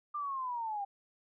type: linear sweep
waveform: sine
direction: down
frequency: 1200 to 784 Hz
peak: -34 dBFS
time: 0.14-0.85 s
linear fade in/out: 10 ms
effects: none